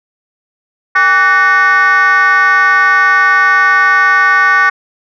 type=tone with frequency modulation; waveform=sine; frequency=1491 Hz; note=F#6; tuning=13 cents sharp; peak=-4 dBFS; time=0.95-4.7 s; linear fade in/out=10 ms; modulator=344 Hz; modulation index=1.3; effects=tanh soft clip ceiling -3 dBFS